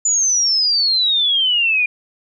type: exponential sweep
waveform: sine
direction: down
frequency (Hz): 7050 to 2407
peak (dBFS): -13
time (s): 0.05-1.86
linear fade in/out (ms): 5
effects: none